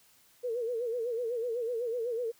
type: tone with vibrato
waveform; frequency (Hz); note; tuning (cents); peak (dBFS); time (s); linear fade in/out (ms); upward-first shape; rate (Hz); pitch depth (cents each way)
sine; 471.9; A#4; +21; -30; 0.43-2.32; 20; sine; 8; 100
effects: white hiss -63 dBFS RMS until 2.39 s